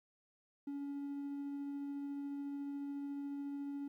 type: tone with tremolo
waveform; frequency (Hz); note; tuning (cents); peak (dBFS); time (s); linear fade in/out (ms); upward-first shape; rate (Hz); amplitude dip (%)
triangle; 282.3; C#4; +32; -36; 0.67-3.88; 5; triangle; 14; 25
effects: tanh soft clip ceiling -33 dBFS + 13-bit